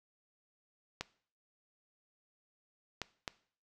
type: clicks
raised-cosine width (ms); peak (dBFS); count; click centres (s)
0.2; -19; 3; 1.01 / 3.017 / 3.278
effects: noise-tail reverb RT60 0.5 s tail -19 dB re dry